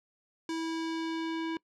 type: tone with low-pass filter sweep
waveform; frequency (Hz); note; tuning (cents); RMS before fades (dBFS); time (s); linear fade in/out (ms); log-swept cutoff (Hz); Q
square; 326.1; E4; -19; -34; 0.49-1.57; 2; 6600 to 3000; 1.2
effects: noise-tail reverb RT60 0.1 s tail -23 dB re dry